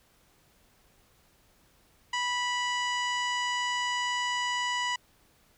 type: harmonic tone with a mistuned harmonic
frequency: 982 Hz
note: B5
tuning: 10 cents flat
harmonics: 1 / 2 / 3 / 4 / 5 / 6 / 7 / 8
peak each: -31 / -32 / -34 / -48 / -43 / -47 / -43 / -49 dBFS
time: 2.13-4.96 s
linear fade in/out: 5 ms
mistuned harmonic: 8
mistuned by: +18 cents
effects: pink hiss -64 dBFS RMS until 5.57 s